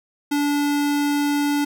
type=tone; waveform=square; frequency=289.4 Hz; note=D4; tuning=25 cents flat; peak=-19 dBFS; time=0.31-1.65 s; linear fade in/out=10 ms; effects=none